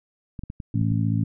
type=clicks; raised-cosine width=5 ms; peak=-21 dBFS; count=7; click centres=0.392 / 0.436 / 0.501 / 0.602 / 0.745 / 0.815 / 0.916 s
type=harmonic tone; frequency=55 Hz; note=A1; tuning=in tune; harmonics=2 / 3 / 4 / 5; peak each=-22 / -26 / -28 / -30 dBFS; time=0.74-1.24 s; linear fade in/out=5 ms
effects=none